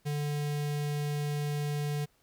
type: tone with notch filter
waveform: square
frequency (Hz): 146.83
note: D3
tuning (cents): 0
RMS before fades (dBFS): -32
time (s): 0.05-2.06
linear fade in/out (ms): 20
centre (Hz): 1200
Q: 1.8
effects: pink hiss -69 dBFS RMS until 2.22 s